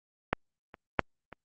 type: clicks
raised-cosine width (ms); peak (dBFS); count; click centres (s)
0.5; -9 / -30 / -7 / -28; 4; 0.33 / 0.742 / 0.993 / 1.327
effects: Opus 48 kbps